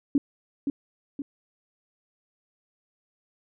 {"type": "tone with echo", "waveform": "sine", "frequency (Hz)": 280.6, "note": "C#4", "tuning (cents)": 21, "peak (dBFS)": -17, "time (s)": [0.15, 0.18], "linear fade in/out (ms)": 2, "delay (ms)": 520, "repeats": 2, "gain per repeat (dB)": -6, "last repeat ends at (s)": 1.22, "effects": []}